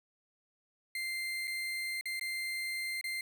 35% pulse tone with dropouts, 2090 Hz, C7, 2 cents flat, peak -33 dBFS, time 0.95-3.21 s, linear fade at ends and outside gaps 2 ms, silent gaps 1.473-1.477 / 2.011-2.056 / 2.196-2.211 / 3.012-3.041 s, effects none

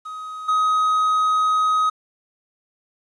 triangle tone with level steps, 1261 Hz, D#6, 23 cents sharp, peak -28 / -14 dBFS, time 0.05-1.9 s, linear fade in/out 10 ms, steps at 0.48 s, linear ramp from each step 10 ms, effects resampled to 22050 Hz + 9-bit

